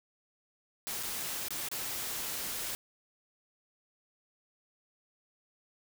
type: noise with dropouts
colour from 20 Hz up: white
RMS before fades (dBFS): -37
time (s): 0.87-2.75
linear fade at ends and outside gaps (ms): 0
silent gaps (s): 1.028-1.033 / 1.484-1.506 / 1.686-1.715
effects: none